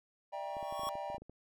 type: chord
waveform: triangle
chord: E half-diminished seventh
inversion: third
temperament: just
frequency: 593.3 / 659.3 / 791.1 / 949.3 Hz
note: D5 / E5 / G5 / Bb5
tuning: +18 / 0 / +16 / +31 cents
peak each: -41 / -45 / -40 / -43 dBFS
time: 0.32-1.18 s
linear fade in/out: 20 ms
type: tone with exponential growth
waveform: square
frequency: 1108.7 Hz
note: C#6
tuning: in tune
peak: -35 dBFS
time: 0.38-0.89 s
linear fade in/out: 0 ms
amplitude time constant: 110 ms
type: clicks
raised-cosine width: 2 ms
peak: -37 dBFS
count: 12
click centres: 0.568 / 0.628 / 0.725 / 0.795 / 0.834 / 0.87 / 0.954 / 1.101 / 1.146 / 1.181 / 1.22 / 1.296 s
effects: none